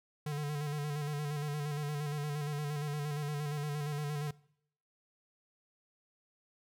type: tone with vibrato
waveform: square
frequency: 147.5 Hz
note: D3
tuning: 8 cents sharp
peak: -35 dBFS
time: 0.26-4.31 s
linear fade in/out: 5 ms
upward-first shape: square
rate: 8.6 Hz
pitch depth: 37 cents each way
effects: noise-tail reverb RT60 0.7 s tail -22 dB re dry